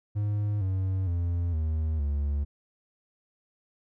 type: tone with pitch steps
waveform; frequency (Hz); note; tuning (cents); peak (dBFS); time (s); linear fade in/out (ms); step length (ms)
triangle; 103.83 / 94.66 / 86.31 / 78.69 / 71.74; G#2 / F#2 / F2 / D#2 / D2; 0 / +40 / -20 / +20 / -40; -23; 0.15-2.45; 20; 460
effects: none